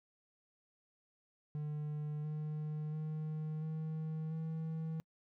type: tone with pitch steps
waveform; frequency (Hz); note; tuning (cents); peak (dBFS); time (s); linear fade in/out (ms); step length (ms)
triangle; 150 / 152.53 / 155.11 / 157.73 / 160.39; D3 / D#3 / D#3 / D#3 / E3; +37 / -34 / -5 / +24 / -47; -35; 1.55-5; 0; 690
effects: noise-tail reverb RT60 0.1 s tail -26 dB re dry